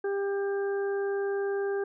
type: harmonic tone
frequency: 397.8 Hz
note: G4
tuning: 25 cents sharp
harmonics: 1 / 2 / 3 / 4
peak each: -27 / -40 / -47 / -40 dBFS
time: 0.04-1.84 s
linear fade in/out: 5 ms
effects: none